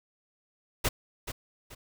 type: noise with echo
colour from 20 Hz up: pink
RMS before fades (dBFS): -26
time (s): 0.84-0.89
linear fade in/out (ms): 10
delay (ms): 430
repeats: 2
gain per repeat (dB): -10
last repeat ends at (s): 1.75
effects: none